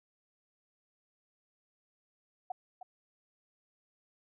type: tone with echo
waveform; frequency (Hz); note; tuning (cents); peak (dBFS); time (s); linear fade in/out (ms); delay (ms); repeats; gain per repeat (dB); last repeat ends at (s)
sine; 740; F#5; 0; -33; 2.5-2.52; 5; 310; 1; -10; 2.83
effects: none